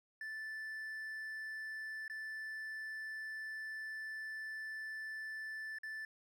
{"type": "tone with dropouts", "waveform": "triangle", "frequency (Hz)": 1757, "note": "A6", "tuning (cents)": -3, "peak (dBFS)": -40, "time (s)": [0.21, 6.05], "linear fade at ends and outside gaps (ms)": 2, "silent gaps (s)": [[2.08, 2.098], [5.786, 5.833]], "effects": []}